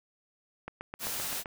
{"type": "click train", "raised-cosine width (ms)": 0.5, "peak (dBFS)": -23, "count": 7, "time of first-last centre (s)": [0.68, 1.458], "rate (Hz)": 7.71}
{"type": "noise", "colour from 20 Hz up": "white", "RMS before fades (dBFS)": -35, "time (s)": [0.99, 1.44], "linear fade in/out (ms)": 50}
{"effects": []}